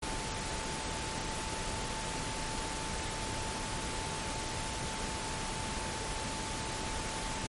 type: tone in noise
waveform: sine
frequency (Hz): 881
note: A5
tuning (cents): +2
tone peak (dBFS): -43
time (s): 0.02-7.47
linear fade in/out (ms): 10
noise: pink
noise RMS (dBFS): -37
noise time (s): 0.02-7.47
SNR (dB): -9
effects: MP3 48 kbps